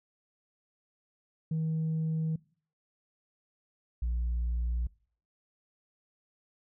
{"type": "tone pair in turn", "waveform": "sine", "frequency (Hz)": [159.4, 59.09], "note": ["D#3", "A#1"], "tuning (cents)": [42, 24], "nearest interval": "octave + perfect fourth", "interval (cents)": 1718, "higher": "first", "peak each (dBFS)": -26, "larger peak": "neither", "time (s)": [[1.51, 2.36], [4.02, 4.87]], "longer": "neither", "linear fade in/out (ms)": 5, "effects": ["noise-tail reverb RT60 0.5 s tail -24 dB re dry", "tanh soft clip ceiling -26 dBFS"]}